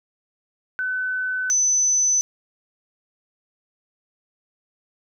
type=tone pair in turn; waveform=sine; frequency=1510 / 6040 Hz; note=F#6 / F#8; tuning=+35 / +35 cents; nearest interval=2 octaves; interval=2400 cents; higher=second; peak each=-22 / -16 dBFS; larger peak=second; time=0.79-1.5 / 1.5-2.21 s; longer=neither; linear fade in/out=0 ms; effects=none